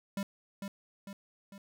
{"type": "tone with echo", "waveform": "square", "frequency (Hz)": 197.9, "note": "G3", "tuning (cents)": 17, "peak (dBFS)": -33, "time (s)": [0.17, 0.23], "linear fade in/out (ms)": 2, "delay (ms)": 450, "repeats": 3, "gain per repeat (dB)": -5, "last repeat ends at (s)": 1.58, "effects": []}